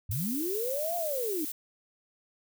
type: linear two-way sweep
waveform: sine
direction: up then down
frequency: 82.41 to 705 to 287.9 Hz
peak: -30 dBFS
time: 0.09-1.45 s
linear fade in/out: 5 ms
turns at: 0.96 s
type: noise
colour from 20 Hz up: violet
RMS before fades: -36 dBFS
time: 0.11-1.52 s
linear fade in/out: 5 ms
effects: none